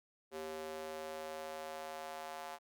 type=tone with high-pass filter sweep; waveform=square; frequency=78.5 Hz; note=D#2; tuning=16 cents sharp; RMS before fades=-45 dBFS; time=0.31-2.59 s; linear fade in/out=50 ms; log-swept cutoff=420 to 760 Hz; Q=2.5; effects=none